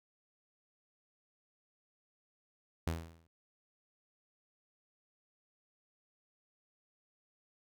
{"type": "tone with exponential decay", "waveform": "sawtooth", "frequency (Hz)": 82.41, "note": "E2", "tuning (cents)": 0, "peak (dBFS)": -27, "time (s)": [2.87, 3.27], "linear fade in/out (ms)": 0, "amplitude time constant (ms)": 86, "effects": []}